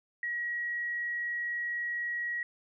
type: tone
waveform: sine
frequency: 1908 Hz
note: A#6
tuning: 40 cents sharp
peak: -31 dBFS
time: 0.23-2.43 s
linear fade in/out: 2 ms
effects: none